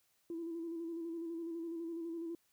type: tone with vibrato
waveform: sine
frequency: 333.3 Hz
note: E4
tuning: 19 cents sharp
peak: -38 dBFS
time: 0.3-2.35 s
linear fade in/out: 2 ms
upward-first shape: square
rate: 12 Hz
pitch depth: 32 cents each way
effects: tanh soft clip ceiling -34 dBFS + white hiss -75 dBFS RMS until 2.52 s